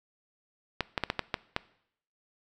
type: clicks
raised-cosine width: 0.3 ms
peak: -11 dBFS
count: 7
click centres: 0.807 / 0.978 / 1.037 / 1.101 / 1.193 / 1.342 / 1.564 s
effects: noise-tail reverb RT60 0.7 s tail -20 dB re dry